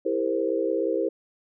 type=chord; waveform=sine; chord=C dominant seventh; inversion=first; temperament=equal with one note detuned; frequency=329.6 / 400.2 / 466.2 / 523.3 Hz; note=E4 / G4 / Bb4 / C5; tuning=0 / +36 / 0 / 0 cents; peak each=-28 dBFS; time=0.05-1.09 s; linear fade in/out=10 ms; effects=none